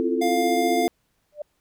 sine chord, F major seventh, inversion second, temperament equal with one note detuned, 261.6 / 334 / 349.2 / 440 Hz, C4 / E4 / F4 / A4, 0 / +23 / 0 / 0 cents, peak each -26 dBFS, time 0-0.88 s, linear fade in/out 0 ms
square tone, 703 Hz, F5, 11 cents sharp, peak -23 dBFS, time 0.21-0.88 s, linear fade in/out 10 ms
sine tone with exponential growth, 595 Hz, D5, 22 cents sharp, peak -25 dBFS, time 1.32-1.42 s, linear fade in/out 5 ms, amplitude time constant 21 ms
effects pink hiss -70 dBFS RMS until 1.6 s

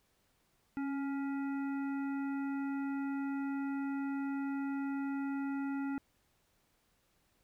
harmonic tone with a mistuned harmonic, 279.5 Hz, C#4, 14 cents sharp, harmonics 1 / 3 / 5 / 7 / 9, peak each -34 / -47 / -48 / -54 / -59 dBFS, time 0.77-5.98 s, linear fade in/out 0 ms, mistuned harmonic 1, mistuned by -29 cents, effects pink hiss -74 dBFS RMS until 7.43 s

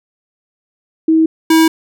sine / square tone pair in turn, 320.6 / 322.5 Hz, E4 / E4, -48 / -38 cents, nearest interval unison, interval 10 cents, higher second, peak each -7 dBFS, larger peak neither, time 1.08-1.26 / 1.5-1.68 s, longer neither, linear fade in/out 5 ms, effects none

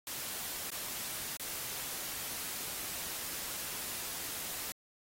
white noise with dropouts, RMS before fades -40 dBFS, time 0.07-4.72 s, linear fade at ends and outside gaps 1 ms, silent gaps 0.703-0.717 / 1.369-1.397 s, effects AAC 48 kbps

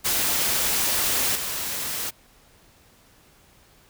white noise with level steps, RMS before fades -23 / -29 dBFS, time 0.04-2.11 s, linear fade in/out 20 ms, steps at 1.35 s, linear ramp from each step 5 ms, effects pink hiss -56 dBFS RMS until 3.89 s

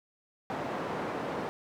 white band-pass noise, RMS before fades -35 dBFS, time 0.5-1.49 s, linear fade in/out 0 ms, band 150 to 850 Hz, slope 12 dB/octave, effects none

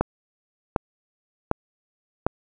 click train, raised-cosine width 1 ms, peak -5 dBFS, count 4, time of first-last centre 0.01-2.266 s, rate 1.33 Hz, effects none

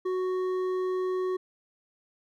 sine tone with hard clipping, 370 Hz, F#4, in tune, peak -28 dBFS, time 0.05-1.37 s, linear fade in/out 10 ms, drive 7 dB, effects none

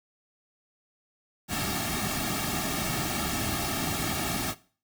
pink noise with comb filter, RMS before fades -30 dBFS, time 1.48-4.55 s, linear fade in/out 50 ms, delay 2 ms, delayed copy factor -0.85, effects noise-tail reverb RT60 0.4 s tail -18 dB re dry

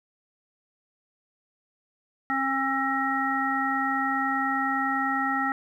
harmonic tone with a mistuned harmonic, 269.5 Hz, C#4, 49 cents flat, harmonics 1 / 3 / 5 / 7, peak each -30 / -29 / -28 / -29 dBFS, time 2.3-5.52 s, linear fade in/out 0 ms, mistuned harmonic 5, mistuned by -16 cents, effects 10-bit

